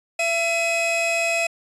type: tone pair together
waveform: 45% pulse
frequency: 672.5 / 2539 Hz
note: E5 / D#7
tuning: +34 / +34 cents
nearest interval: octave + major seventh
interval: 2300 cents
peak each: -23 / -22 dBFS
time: 0.19-1.47 s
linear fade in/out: 5 ms
effects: resampled to 22050 Hz